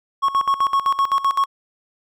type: tone with tremolo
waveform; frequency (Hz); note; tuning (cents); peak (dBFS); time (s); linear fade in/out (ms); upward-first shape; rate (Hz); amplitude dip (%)
triangle; 1100; C#6; -14; -12; 0.22-1.46; 20; square; 7.8; 80
effects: none